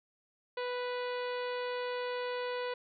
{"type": "harmonic tone with a mistuned harmonic", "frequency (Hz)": 493.9, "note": "B4", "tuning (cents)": 0, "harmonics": [1, 2, 3, 4, 5, 6, 7, 8, 9], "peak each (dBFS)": [-35, -41, -45, -47, -49, -51, -52, -53, -54], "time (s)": [0.57, 2.74], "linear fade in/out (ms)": 5, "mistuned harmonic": 6, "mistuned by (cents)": -20, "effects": []}